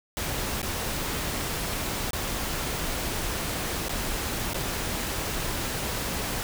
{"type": "noise with dropouts", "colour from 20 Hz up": "pink", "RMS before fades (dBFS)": -30, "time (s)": [0.17, 6.43], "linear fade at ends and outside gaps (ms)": 0, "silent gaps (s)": [[0.617, 0.629], [2.107, 2.132], [3.884, 3.894], [4.534, 4.544]], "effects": []}